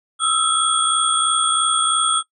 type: tone cluster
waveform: sine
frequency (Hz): 1277 / 1340 / 3353 / 8630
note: D#6 / E6 / G#7 / C#9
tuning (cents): +45 / +28 / +16 / -47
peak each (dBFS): -21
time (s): 0.19-2.23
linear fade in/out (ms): 50
effects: noise-tail reverb RT60 0.1 s tail -20 dB re dry